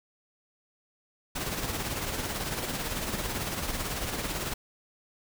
pink noise with tremolo, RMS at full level -31 dBFS, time 1.35-4.54 s, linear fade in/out 10 ms, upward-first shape sine, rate 18 Hz, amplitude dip 45%, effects none

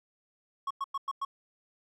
triangle tone bursts, 1100 Hz, C#6, 14 cents flat, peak -28 dBFS, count 5, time 0.67-1.25 s, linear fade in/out 5 ms, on 36 ms, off 100 ms, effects none

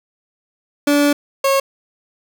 30% pulse tone pair in turn, 289.1 / 545.7 Hz, D4 / C#5, -27 / -27 cents, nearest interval major seventh, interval 1100 cents, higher second, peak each -9 / -10 dBFS, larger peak first, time 0.87-1.13 / 1.44-1.6 s, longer first, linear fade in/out 5 ms, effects none

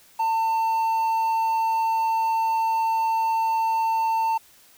triangle tone with quantisation, 898 Hz, A5, 35 cents sharp, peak -18 dBFS, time 0.19-4.38 s, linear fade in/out 10 ms, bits 8, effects white hiss -54 dBFS RMS until 4.77 s

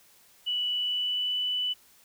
sine tone with pitch glide, 2956 to 2983 Hz, F#7 to F#7, -2 to +13 cents, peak -26 dBFS, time 0.46-1.74 s, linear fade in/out 20 ms, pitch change +15 cents, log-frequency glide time 0.68-1.39 s, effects white hiss -59 dBFS RMS until 2.04 s

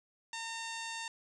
15% pulse tone with low-pass filter, 911 Hz, A#5, 40 cents flat, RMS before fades -41 dBFS, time 0.33-1.08 s, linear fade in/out 2 ms, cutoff 6500 Hz, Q 9.6, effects none

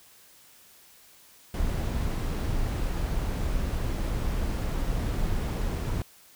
brown noise, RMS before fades -28 dBFS, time 1.54-6.02 s, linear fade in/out 2 ms, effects white hiss -55 dBFS RMS until 6.35 s

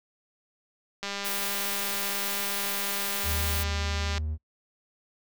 click train, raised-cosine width 0.2 ms, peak -16 dBFS, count 631, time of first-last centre 1.03-4.18 s, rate 200 Hz
blue noise, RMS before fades -32 dBFS, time 1.24-3.64 s, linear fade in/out 20 ms
triangle tone with vibrato, 77.3 Hz, D#2, 11 cents flat, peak -26 dBFS, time 3.23-4.38 s, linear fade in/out 50 ms, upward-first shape sine, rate 19 Hz, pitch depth 22 cents each way
effects noise-tail reverb RT60 0.1 s tail -25 dB re dry

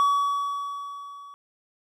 triangle tone with level ramp, 1134 Hz, C#6, 39 cents sharp, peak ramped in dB -15 to -40 dBFS, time 0-1.34 s, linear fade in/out 0 ms, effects none

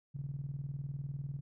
sine tone with tremolo, 140 Hz, C#3, 18 cents sharp, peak -35 dBFS, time 0.14-1.41 s, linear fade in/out 20 ms, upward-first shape square, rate 20 Hz, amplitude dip 65%, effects none

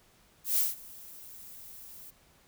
violet noise with ADSR envelope, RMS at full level -25 dBFS, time 0.44-2.11 s, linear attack 140 ms, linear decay 170 ms, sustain -23 dB, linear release 17 ms, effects pink hiss -63 dBFS RMS until 2.47 s

